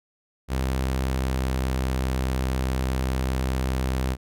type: tone with pitch glide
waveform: sawtooth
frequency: 65.41 to 64.85 Hz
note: C2 to C2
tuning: 0 to -15 cents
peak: -19 dBFS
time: 0.48-4.17 s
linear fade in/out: 50 ms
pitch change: -15 cents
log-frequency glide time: 1.01-1.51 s
effects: none